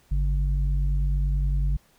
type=tone pair together; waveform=sine; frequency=50.6 / 142.1 Hz; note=G#1 / C#3; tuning=-44 / +43 cents; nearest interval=octave + tritone; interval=1787 cents; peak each=-20 / -28 dBFS; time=0.11-1.77 s; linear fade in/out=10 ms; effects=tanh soft clip ceiling -15 dBFS + pink hiss -61 dBFS RMS until 1.98 s